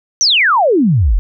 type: exponential sweep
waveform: sine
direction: down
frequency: 6260 to 37.91 Hz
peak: -8 dBFS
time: 0.21-1.19 s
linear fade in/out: 0 ms
effects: none